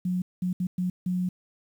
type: tone bursts at uneven times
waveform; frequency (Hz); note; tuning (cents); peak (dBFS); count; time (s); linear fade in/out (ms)
sine; 181.2; F#3; -36; -24; 5; 0.05-0.22 / 0.42-0.53 / 0.6-0.67 / 0.78-0.9 / 1.06-1.29; 5
effects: 9-bit